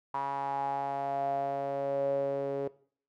sawtooth tone with band-pass filter sweep, 138.8 Hz, C#3, 3 cents sharp, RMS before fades -32 dBFS, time 0.14-2.68 s, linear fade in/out 5 ms, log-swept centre 960 to 470 Hz, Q 8.7, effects noise-tail reverb RT60 0.5 s tail -19 dB re dry

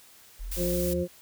sine exponential sweep, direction up, 38.13 to 85 Hz, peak -33 dBFS, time 0.39-1.04 s, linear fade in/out 20 ms
blue noise, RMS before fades -35 dBFS, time 0.51-0.94 s, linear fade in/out 10 ms
harmonic tone, 176.8 Hz, F3, 22 cents sharp, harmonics 1 / 2 / 3, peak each -30 / -30 / -30 dBFS, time 0.56-1.08 s, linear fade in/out 50 ms
effects white hiss -54 dBFS RMS until 1.21 s

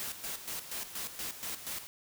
white noise with tremolo, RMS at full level -38 dBFS, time 0-1.87 s, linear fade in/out 0 ms, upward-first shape square, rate 4.2 Hz, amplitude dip 65%, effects none

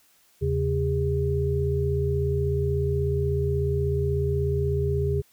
sine tone cluster, 81.1 / 137.5 / 405.3 Hz, E2 / C#3 / G#4, -28 / -14 / -42 cents, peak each -26 dBFS, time 0.41-5.22 s, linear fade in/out 20 ms, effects white hiss -61 dBFS RMS until 5.32 s

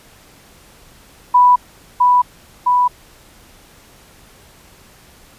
sine tone with echo, 987.8 Hz, B5, in tune, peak -6 dBFS, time 1.34-1.56 s, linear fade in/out 10 ms, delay 660 ms, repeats 2, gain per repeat -2 dB, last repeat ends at 2.88 s, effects pink hiss -46 dBFS RMS until 5.38 s + resampled to 32000 Hz

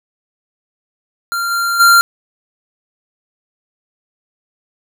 square tone with level steps, 1385 Hz, F6, 15 cents flat, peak -17 / -15 / -6 dBFS, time 1.32-2.01 s, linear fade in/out 0 ms, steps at 1.5 / 1.79 s, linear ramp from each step 20 ms, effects none

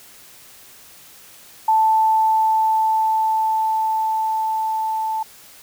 sine tone with level ramp, 880 Hz, A5, in tune, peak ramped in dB -12 to -20 dBFS, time 1.68-5.23 s, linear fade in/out 5 ms, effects white hiss -45 dBFS RMS until 5.62 s

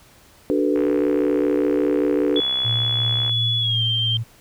sine chord, B minor seventh, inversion first, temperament equal with one note detuned, 293.7 / 373 / 440 / 493.9 Hz, D4 / F#4 / A4 / B4, 0 / +14 / 0 / 0 cents, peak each -20 / -23 / -23 / -24 dBFS, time 0.5-2.4 s, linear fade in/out 0 ms
click train, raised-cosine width 0.5 ms, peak -19 dBFS, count 166, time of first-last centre 0.76-3.295 s, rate 65.1 Hz
sine tone with pitch glide, 3402 to 3156 Hz, G#7 to G7, +41 to +11 cents, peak -19 dBFS, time 2.36-4.17 s, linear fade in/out 2 ms, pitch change -130 cents, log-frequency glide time 3.6-3.82 s
sine tone with tremolo, 114 Hz, A#2, 38 cents flat, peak -21 dBFS, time 2.64-4.24 s, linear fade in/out 20 ms, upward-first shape triangle, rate 2.8 Hz, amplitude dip 35%
effects pink hiss -51 dBFS RMS until 4.4 s

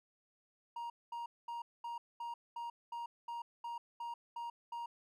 triangle tone bursts, 941 Hz, A#5, 16 cents sharp, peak -38 dBFS, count 12, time 0.76-4.86 s, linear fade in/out 5 ms, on 140 ms, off 220 ms, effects none

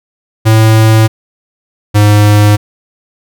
square tone pair in turn, 110.5 / 104.3 Hz, A2 / G#2, +8 / +8 cents, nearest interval minor second, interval 100 cents, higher first, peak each -4 dBFS, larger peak neither, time 0.45-1.08 / 1.94-2.57 s, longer neither, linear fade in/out 20 ms, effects none

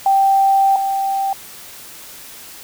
sine tone pair in turn, 782 / 782 Hz, G5 / G5, -4 / -4 cents, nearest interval unison, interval 0 cents, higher neither, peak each -10 / -16 dBFS, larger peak first, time 0.06-0.76 / 0.76-1.33 s, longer first, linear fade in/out 2 ms, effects white hiss -37 dBFS RMS until 2.63 s

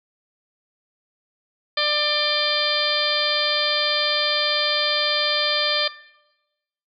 harmonic tone with a mistuned harmonic, 595 Hz, D5, 22 cents sharp, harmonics 1 / 2 / 3 / 4 / 5 / 6 / 7 / 8, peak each -27 / -27 / -27 / -27 / -27 / -27 / -27 / -27 dBFS, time 1.77-5.88 s, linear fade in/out 5 ms, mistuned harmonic 5, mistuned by +93 cents, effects noise-tail reverb RT60 1.0 s tail -19 dB re dry

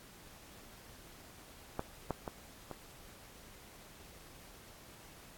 clicks, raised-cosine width 1 ms, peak -20 / -19 / -24 / -28 dBFS, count 4, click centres 1.794 / 2.107 / 2.278 / 2.713 s, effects pink hiss -56 dBFS RMS until 5.37 s + AAC 64 kbps

